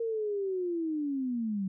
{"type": "linear sweep", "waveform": "sine", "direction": "down", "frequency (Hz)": [463.7, 186.2], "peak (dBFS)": -29, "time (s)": [0, 1.68], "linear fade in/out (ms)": 5, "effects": []}